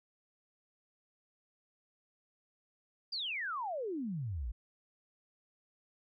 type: exponential sweep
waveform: sine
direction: down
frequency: 4924 to 50.1 Hz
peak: -35 dBFS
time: 3.12-4.52 s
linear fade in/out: 10 ms
effects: none